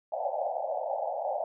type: band-pass noise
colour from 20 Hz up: pink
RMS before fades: -32 dBFS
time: 0.12-1.44 s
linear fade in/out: 2 ms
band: 540 to 840 Hz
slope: 96 dB/octave
effects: none